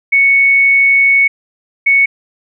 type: tone pair in turn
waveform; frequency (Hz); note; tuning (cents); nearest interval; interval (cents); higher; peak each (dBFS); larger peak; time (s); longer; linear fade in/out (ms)
sine; 2217 / 2217; C#7 / C#7; 0 / 0; unison; 0; neither; -6; neither; 0.12-1.28 / 1.86-2.06; first; 10
effects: none